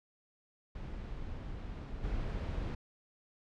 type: noise with level steps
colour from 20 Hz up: brown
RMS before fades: -42 / -36 dBFS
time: 0.75-2.75 s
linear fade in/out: 5 ms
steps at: 2.03 s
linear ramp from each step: 10 ms
effects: low-pass 4000 Hz 12 dB/octave